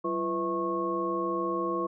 sine tone cluster, 188.6 / 340.8 / 498.2 / 649 / 1094 Hz, F#3 / F4 / B4 / E5 / C#6, +33 / -42 / +15 / -27 / -23 cents, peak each -39 / -31 / -34 / -40 / -31 dBFS, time 0.04-1.87 s, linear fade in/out 10 ms, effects none

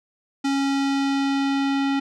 square tone with low-pass filter sweep, 275.5 Hz, C#4, 11 cents flat, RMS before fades -22 dBFS, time 0.44-2 s, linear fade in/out 10 ms, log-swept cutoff 6100 to 3400 Hz, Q 1.1, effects none

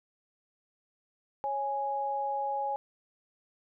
sine tone pair together, 552.1 / 830.6 Hz, C#5 / G#5, -7 / 0 cents, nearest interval perfect fifth, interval 707 cents, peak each -36 / -30 dBFS, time 1.44-2.76 s, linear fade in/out 0 ms, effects none

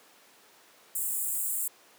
pink high-pass noise, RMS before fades -31 dBFS, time 0.95-1.68 s, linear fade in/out 5 ms, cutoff 7400 Hz, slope 96 dB/octave, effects pink hiss -57 dBFS RMS until 1.98 s + high-pass 400 Hz 12 dB/octave

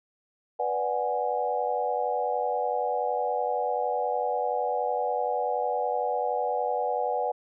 sine chord, G# half-diminished seventh, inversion first, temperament equal, 493.9 / 587.3 / 740 / 830.6 Hz, B4 / D5 / F#5 / G#5, 0 / 0 / 0 / 0 cents, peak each -30 / -32 / -29 / -31 dBFS, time 0.59-7.32 s, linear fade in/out 10 ms, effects none

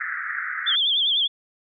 white band-pass noise, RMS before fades -29 dBFS, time 0-0.76 s, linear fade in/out 10 ms, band 1300 to 2000 Hz, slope 96 dB/octave
sine tone with vibrato, 3334 Hz, G#7, 6 cents sharp, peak -18 dBFS, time 0.66-1.28 s, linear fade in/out 20 ms, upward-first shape triangle, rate 10 Hz, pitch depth 130 cents each way
effects none

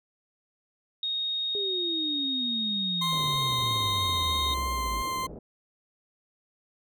sine tone, 3729 Hz, A#7, in tune, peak -27 dBFS, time 1.03-4.54 s, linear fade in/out 2 ms
sine exponential sweep, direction down, 415.3 to 51.91 Hz, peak -32 dBFS, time 1.55-5.02 s, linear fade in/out 0 ms
40% pulse tone with vibrato, 1046.5 Hz, C6, in tune, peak -28 dBFS, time 3.01-5.27 s, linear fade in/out 10 ms, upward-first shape sine, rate 3.1 Hz, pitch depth 9 cents each way
white low-pass noise, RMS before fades -42 dBFS, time 3.12-5.39 s, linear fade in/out 5 ms, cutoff 530 Hz, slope 24 dB/octave
effects none

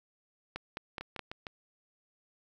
two click trains, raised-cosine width 0.3 ms, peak -21 / -24 dBFS, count 4 / 4, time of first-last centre 0.56-1.193 / 1.01-1.468 s, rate 4.74 / 6.55 Hz, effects 10-bit

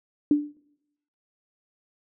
sine tone with exponential decay, 293.7 Hz, D4, in tune, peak -13 dBFS, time 0.31-0.57 s, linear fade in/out 2 ms, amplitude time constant 56 ms, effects noise-tail reverb RT60 0.9 s tail -25 dB re dry

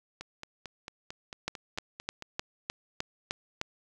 two click trains, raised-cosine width 0.2 ms, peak -23 / -14 dBFS, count 10 / 8, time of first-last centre 0.21-2.223 / 1.48-3.614 s, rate 4.47 / 3.28 Hz, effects none

